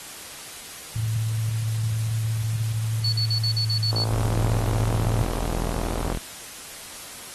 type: tone with pitch glide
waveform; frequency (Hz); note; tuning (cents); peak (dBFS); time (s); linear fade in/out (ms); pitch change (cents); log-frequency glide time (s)
sine; 110.9 to 109.31; A2 to A2; +14 to -11; -22; 0.96-5.23; 0; -25; 3.58-3.74
type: tone bursts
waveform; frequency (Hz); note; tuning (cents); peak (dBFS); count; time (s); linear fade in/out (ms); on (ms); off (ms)
sine; 4435; C#8; 0; -23; 8; 3.04-4.043; 5; 86; 45
type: click train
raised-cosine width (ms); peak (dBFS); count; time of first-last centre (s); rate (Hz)
1; -17; 124; 3.93-6.119; 56.2
type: tone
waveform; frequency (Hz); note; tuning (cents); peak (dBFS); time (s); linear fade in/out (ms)
sawtooth; 41.73; E1; +22; -22; 4.1-6.19; 20
effects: white hiss -39 dBFS RMS until 7.34 s + AAC 32 kbps